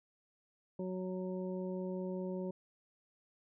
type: harmonic tone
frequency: 185 Hz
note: F#3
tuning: in tune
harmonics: 1 / 2 / 3 / 5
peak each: -39 / -41 / -44 / -54 dBFS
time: 0.79-2.51 s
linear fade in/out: 5 ms
effects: none